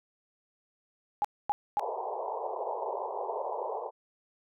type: tone bursts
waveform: sine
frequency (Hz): 829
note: G#5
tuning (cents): -3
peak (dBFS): -24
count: 3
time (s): 1.22-1.795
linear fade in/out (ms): 0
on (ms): 25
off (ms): 250
type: band-pass noise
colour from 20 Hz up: white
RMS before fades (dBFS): -35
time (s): 1.78-3.91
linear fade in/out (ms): 50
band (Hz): 390 to 1000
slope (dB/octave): 96
effects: none